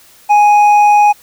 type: tone with hard clipping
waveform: triangle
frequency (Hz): 830.6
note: G#5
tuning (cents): 0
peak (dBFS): -6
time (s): 0.29-1.13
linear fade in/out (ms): 20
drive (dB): 8
effects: white hiss -44 dBFS RMS until 1.22 s